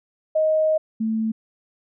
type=tone pair in turn; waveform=sine; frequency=626 / 221.3 Hz; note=D#5 / A3; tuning=+10 / +10 cents; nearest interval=octave + tritone; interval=1800 cents; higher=first; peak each=-16 / -20 dBFS; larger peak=first; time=0.35-0.78 / 1-1.32 s; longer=first; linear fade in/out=10 ms; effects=none